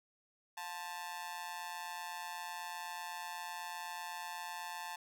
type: tone with amplitude modulation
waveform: sawtooth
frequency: 881 Hz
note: A5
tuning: 2 cents sharp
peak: -34 dBFS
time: 0.57-4.96 s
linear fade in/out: 5 ms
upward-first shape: sine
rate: 168 Hz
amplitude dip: 90%
effects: none